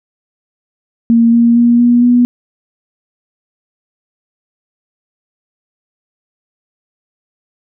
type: tone with pitch steps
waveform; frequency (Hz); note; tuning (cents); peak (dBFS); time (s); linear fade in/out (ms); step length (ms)
sine; 231.6 / 234.6 / 237.6 / 240.6 / 243.7; A#3 / A#3 / A#3 / B3 / B3; -11 / +11 / +33 / -45 / -23; -5; 1.1-2.25; 0; 230
effects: none